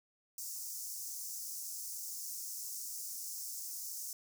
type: high-pass noise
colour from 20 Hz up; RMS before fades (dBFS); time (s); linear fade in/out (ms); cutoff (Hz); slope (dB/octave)
pink; -43; 0.38-4.13; 2; 5400; 48
effects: none